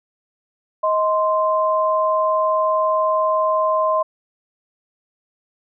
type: tone pair together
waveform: sine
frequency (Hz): 630 / 1042.4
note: D#5 / C6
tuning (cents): +21 / -7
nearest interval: major sixth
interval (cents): 872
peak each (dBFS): -18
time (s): 0.83-4.03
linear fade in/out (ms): 10
effects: none